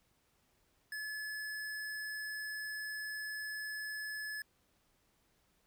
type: tone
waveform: square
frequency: 1716 Hz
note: A6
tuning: 44 cents flat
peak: -40 dBFS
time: 0.92-4.42 s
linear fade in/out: 2 ms
effects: pink hiss -74 dBFS RMS until 5.66 s